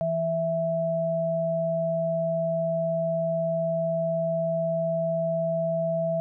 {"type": "tone pair together", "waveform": "sine", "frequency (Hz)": [164.81, 659.2], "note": ["E3", "E5"], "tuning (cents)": [0, 0], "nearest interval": "2 octaves", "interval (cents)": 2400, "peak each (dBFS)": [-30, -24], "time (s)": [0.01, 6.2], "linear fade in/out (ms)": 0, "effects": []}